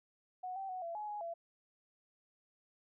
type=tone with pitch steps; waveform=sine; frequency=736 / 775 / 740 / 676 / 843 / 833 / 675 Hz; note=F#5 / G5 / F#5 / E5 / G#5 / G#5 / E5; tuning=-9 / -20 / 0 / +43 / +26 / +5 / +41 cents; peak=-39 dBFS; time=0.43-1.34 s; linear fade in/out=10 ms; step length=130 ms; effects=none